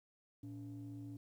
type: ring-modulated tone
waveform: triangle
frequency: 86.2 Hz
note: F2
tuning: 22 cents flat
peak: -39 dBFS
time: 0.43-1.17 s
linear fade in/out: 5 ms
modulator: 200 Hz
effects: tanh soft clip ceiling -40 dBFS + 12-bit